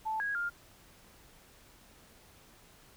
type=tone with pitch steps; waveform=sine; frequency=876 / 1649 / 1404 Hz; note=A5 / G#6 / F6; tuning=-8 / -13 / +9 cents; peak=-31 dBFS; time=0.05-0.5 s; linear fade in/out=20 ms; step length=150 ms; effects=pink hiss -59 dBFS RMS until 2.96 s